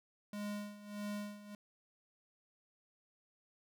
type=tone with tremolo; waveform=square; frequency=206.5 Hz; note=G#3; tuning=10 cents flat; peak=-39 dBFS; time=0.33-1.55 s; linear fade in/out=2 ms; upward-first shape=sine; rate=1.6 Hz; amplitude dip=80%; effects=none